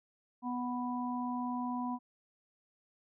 harmonic tone, 246.9 Hz, B3, in tune, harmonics 1 / 3 / 4, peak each -35 / -42 / -39 dBFS, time 0.42-1.99 s, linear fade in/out 50 ms, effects none

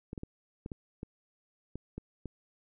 clicks, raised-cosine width 3 ms, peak -26 dBFS, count 9, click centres 0.131 / 0.178 / 0.234 / 0.661 / 0.718 / 1.031 / 1.756 / 1.98 / 2.257 s, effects none

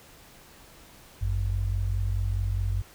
sine tone pair together, 50.58 / 95.4 Hz, G#1 / G2, -45 / -47 cents, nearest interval major seventh, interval 1098 cents, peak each -27 dBFS, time 1.21-2.82 s, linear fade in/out 10 ms, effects pink hiss -52 dBFS RMS until 2.94 s

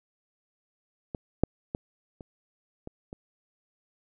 clicks, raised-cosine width 2 ms, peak -20 / -7 / -17 / -29 / -25 / -26 dBFS, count 6, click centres 1.148 / 1.436 / 1.749 / 2.208 / 2.874 / 3.129 s, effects none

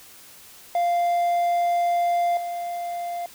triangle tone with level steps, 696 Hz, F5, 6 cents flat, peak -17 / -25 dBFS, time 0.75-3.26 s, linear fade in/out 2 ms, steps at 2.37 s, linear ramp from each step 2 ms, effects white hiss -47 dBFS RMS until 3.34 s

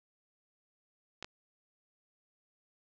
clicks, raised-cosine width 0.2 ms, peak -24 dBFS, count 2, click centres 1.226 / 1.245 s, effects low-pass 6000 Hz 12 dB/octave

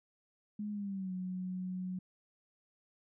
sine tone with pitch glide, 208.9 to 183.97 Hz, G#3 to F#3, +10 to -10 cents, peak -36 dBFS, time 0.59-1.99 s, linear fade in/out 5 ms, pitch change -220 cents, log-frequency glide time 0.71-1.13 s, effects none

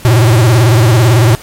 square tone with vibrato, 116.54 Hz, A#2, in tune, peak -5 dBFS, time 0.05-1.35 s, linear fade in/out 0 ms, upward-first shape sine, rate 18 Hz, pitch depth 170 cents each way, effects pink hiss -33 dBFS RMS until 1.42 s + MP3 64 kbps

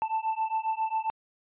triangle beating tone pair, 880 / 887.4 Hz, A5 / A5, 0 / +14 cents, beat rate 7.4 Hz, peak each -28 dBFS, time 0.02-1.1 s, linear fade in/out 0 ms, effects resampled to 8000 Hz

